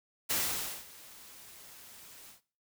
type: noise with ADSR envelope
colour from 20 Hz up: white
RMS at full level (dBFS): -30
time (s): 0.29-2.41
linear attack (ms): 19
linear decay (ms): 530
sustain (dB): -22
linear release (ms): 120
effects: noise-tail reverb RT60 0.4 s tail -18 dB re dry